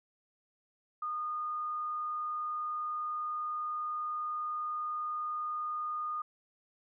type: tone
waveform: sine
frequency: 1225 Hz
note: D#6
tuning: 27 cents flat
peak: -33 dBFS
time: 1.02-6.22 s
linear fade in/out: 5 ms
effects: none